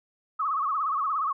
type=tone with vibrato; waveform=sine; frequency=1189 Hz; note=D6; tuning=21 cents sharp; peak=-24 dBFS; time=0.39-1.33 s; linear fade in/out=10 ms; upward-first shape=sine; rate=17 Hz; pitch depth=150 cents each way; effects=none